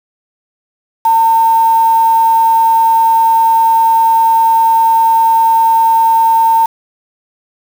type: tone with quantisation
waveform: sine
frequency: 905 Hz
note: A5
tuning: 48 cents sharp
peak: -6 dBFS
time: 1.05-6.66 s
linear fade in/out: 5 ms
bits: 4
effects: none